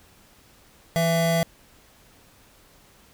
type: tone pair together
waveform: square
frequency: 165.98 / 667 Hz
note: E3 / E5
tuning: +12 / +20 cents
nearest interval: 2 octaves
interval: 2408 cents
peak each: -23 dBFS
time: 0.96-1.43 s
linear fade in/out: 0 ms
effects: pink hiss -55 dBFS RMS until 3.13 s